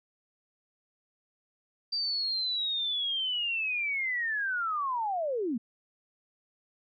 sine linear sweep, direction down, 4699 to 210.1 Hz, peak -28 dBFS, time 1.92-5.58 s, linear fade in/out 10 ms, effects none

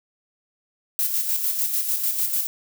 violet noise with tremolo, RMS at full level -22 dBFS, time 0.99-2.47 s, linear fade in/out 0 ms, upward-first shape square, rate 6.7 Hz, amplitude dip 45%, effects none

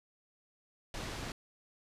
pink low-pass noise, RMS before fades -41 dBFS, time 0.94-1.32 s, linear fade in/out 2 ms, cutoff 6400 Hz, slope 12 dB/octave, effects resampled to 32000 Hz

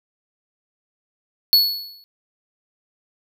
square tone with exponential decay, 4400 Hz, C#8, 14 cents flat, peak -9 dBFS, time 1.53-2.04 s, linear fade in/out 0 ms, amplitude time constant 110 ms, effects none

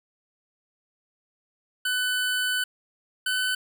25% pulse tone pair in turn, 1500 / 1508.3 Hz, F#6 / F#6, +23 / +33 cents, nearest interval unison, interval 10 cents, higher second, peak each -20 dBFS, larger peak neither, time 1.85-2.64 / 3.26-3.55 s, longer first, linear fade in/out 5 ms, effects none

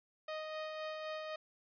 sawtooth tone with tremolo, 622.3 Hz, D#5, in tune, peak -35 dBFS, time 0.28-1.36 s, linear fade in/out 5 ms, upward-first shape sine, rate 3.9 Hz, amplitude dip 30%, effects resampled to 11025 Hz

